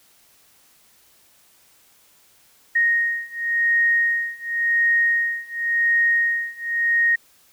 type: beating tone pair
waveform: sine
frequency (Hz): 1864.7 / 1865.62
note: A#6 / A#6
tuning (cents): 0 / +1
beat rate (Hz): 0.92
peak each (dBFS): -21 / -20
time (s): 2.75-7.16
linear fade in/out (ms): 10
effects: white hiss -56 dBFS RMS until 7.52 s